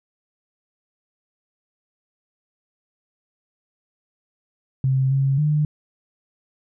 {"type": "tone with pitch steps", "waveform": "sine", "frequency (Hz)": [132.6, 136.2, 150.4], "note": ["C3", "C#3", "D3"], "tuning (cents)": [23, -30, 42], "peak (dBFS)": -16, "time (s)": [4.84, 5.65], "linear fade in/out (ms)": 2, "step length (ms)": 270, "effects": []}